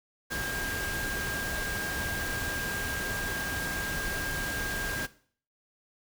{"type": "tone in noise", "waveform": "sine", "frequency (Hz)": 1607, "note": "G6", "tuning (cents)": 43, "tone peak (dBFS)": -34, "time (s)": [0.3, 5.07], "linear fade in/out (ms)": 20, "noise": "pink", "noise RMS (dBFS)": -35, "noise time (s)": [0.3, 5.07], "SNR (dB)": -2, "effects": ["noise-tail reverb RT60 0.5 s tail -17 dB re dry"]}